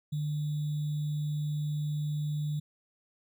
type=tone with sample-and-hold; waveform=sine; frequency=150 Hz; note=D3; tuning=37 cents sharp; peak=-29 dBFS; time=0.12-2.6 s; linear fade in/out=10 ms; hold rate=3675 Hz; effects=none